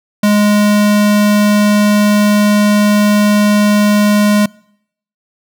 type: tone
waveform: square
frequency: 207.7 Hz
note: G#3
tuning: in tune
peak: -8 dBFS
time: 0.23-4.46 s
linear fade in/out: 5 ms
effects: noise-tail reverb RT60 0.7 s tail -25 dB re dry